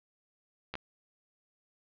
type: clicks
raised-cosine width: 0.3 ms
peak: -21 dBFS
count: 2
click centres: 0.74 / 0.754 s
effects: resampled to 11025 Hz + 8-bit